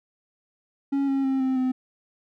triangle tone with pitch steps, 277.2 / 272 / 266.8 / 261.8 / 256.9 Hz, C#4 / C#4 / C4 / C4 / C4, 0 / -33 / +34 / +1 / -32 cents, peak -19 dBFS, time 0.92-1.72 s, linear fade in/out 10 ms, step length 160 ms, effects none

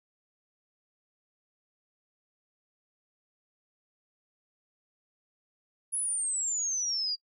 sine exponential sweep, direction down, 10548 to 4747 Hz, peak -28 dBFS, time 5.92-7.16 s, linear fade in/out 20 ms, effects noise-tail reverb RT60 0.1 s tail -25 dB re dry

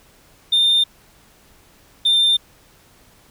sine tone pair in turn, 3614 / 3595 Hz, A7 / A7, +46 / +36 cents, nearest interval unison, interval 10 cents, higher first, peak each -10 dBFS, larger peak neither, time 0.52-0.84 / 2.05-2.37 s, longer neither, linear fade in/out 10 ms, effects tanh soft clip ceiling -11 dBFS + pink hiss -52 dBFS RMS until 3.3 s

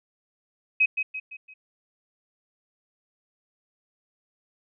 sine tone with echo, 2536 Hz, D#7, 32 cents sharp, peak -16 dBFS, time 0.8-0.86 s, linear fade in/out 10 ms, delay 170 ms, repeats 4, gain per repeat -7 dB, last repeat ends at 1.54 s, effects none

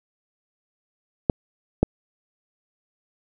clicks, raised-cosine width 2 ms, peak -3 dBFS, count 2, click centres 1.298 / 1.83 s, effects none

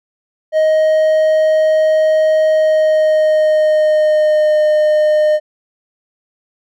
triangle tone with pitch glide, 626 to 609.9 Hz, D#5 to D#5, +10 to -35 cents, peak -7 dBFS, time 0.52-5.4 s, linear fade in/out 50 ms, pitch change -45 cents, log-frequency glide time 2.49-4.62 s, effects none

